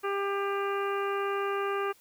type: harmonic tone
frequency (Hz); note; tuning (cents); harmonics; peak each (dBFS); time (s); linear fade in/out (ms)
398; G4; +26; 1 / 2 / 3 / 4 / 5 / 6 / 7; -30 / -38 / -33 / -39 / -46 / -44 / -44; 0.03-1.93; 20
effects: white hiss -61 dBFS RMS until 2 s